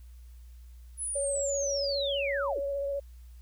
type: linear sweep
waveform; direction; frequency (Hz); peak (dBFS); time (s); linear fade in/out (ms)
sine; down; 10440 to 230; -31; 0.97-2.6; 50
type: tone with vibrato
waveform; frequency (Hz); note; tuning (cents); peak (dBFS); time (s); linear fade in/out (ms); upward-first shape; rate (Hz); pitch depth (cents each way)
sine; 560; C#5; +18; -29; 1.15-3; 10; triangle; 15; 23
effects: added 60 Hz sine -46 dBFS peak until 3.41 s + white hiss -67 dBFS RMS until 3.41 s